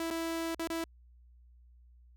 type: tone with dropouts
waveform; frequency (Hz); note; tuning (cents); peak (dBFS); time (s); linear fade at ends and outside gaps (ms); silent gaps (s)
sawtooth; 329.6; E4; 0; -29; 0-0.84; 2; 0.104-0.109 / 0.547-0.594 / 0.674-0.701
effects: added 60 Hz sine -56 dBFS peak until 2.16 s